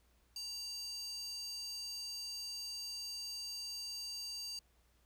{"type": "tone with high-pass filter", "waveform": "square", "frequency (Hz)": 932.3, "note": "A#5", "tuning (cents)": 0, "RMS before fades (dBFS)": -44, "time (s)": [0.36, 4.59], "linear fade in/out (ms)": 2, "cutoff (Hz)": 5000, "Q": 7, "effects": ["added 60 Hz sine -70 dBFS peak until 5.05 s", "pink hiss -74 dBFS RMS until 5.05 s"]}